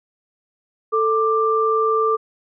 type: tone pair together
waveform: sine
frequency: 442.2 / 1182.2 Hz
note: A4 / D6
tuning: +9 / +11 cents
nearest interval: octave + perfect fourth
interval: 1702 cents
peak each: -18 dBFS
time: 0.92-2.17 s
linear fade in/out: 20 ms
effects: none